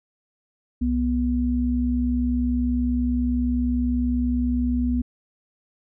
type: tone pair together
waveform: sine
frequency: 64.8 / 244.8 Hz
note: C2 / B3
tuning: -16 / -15 cents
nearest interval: octave + major seventh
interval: 2301 cents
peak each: -24 / -21 dBFS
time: 0.81-5.02 s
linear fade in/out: 10 ms
effects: none